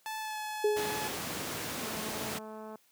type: tone with pitch glide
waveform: sawtooth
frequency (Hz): 872 to 855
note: A5 to A5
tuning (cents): -16 to -50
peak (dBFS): -32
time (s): 0.06-1.08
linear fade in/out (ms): 0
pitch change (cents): -34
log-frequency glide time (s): 0.19-0.39
type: tone with exponential decay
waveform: sine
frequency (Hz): 420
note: G#4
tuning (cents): +19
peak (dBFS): -22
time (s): 0.64-1.29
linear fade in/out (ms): 5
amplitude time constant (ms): 140
type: noise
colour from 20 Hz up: pink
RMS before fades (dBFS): -36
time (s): 0.76-2.39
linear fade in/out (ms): 10
type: click train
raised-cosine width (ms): 1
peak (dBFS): -32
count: 202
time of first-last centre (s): 1.83-2.756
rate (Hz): 217
effects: white hiss -67 dBFS RMS until 2.91 s + high-pass 150 Hz 12 dB/octave